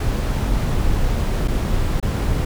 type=noise with dropouts; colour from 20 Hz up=brown; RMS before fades=-19 dBFS; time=0-2.45 s; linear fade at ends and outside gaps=5 ms; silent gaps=1.477-1.481 / 2.001-2.026 s; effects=none